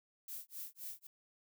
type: noise with tremolo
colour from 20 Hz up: violet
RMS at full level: -44 dBFS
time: 0.28-1.07 s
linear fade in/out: 2 ms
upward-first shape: sine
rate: 3.8 Hz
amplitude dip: 100%
effects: none